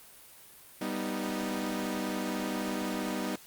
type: chord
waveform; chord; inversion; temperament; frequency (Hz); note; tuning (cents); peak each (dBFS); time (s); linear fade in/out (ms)
sawtooth; G augmented; none; equal; 196 / 246.9 / 311.1; G3 / B3 / D#4; 0 / 0 / 0; -32; 0.81-3.36; 5
effects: white hiss -53 dBFS RMS until 3.46 s + Opus 32 kbps